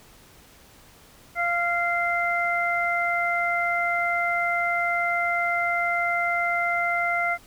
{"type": "harmonic tone", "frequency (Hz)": 693, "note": "F5", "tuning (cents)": -14, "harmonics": [1, 2, 3], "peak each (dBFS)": [-26, -27, -25], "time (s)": [1.35, 7.38], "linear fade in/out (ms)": 50, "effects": ["pink hiss -52 dBFS RMS until 7.46 s"]}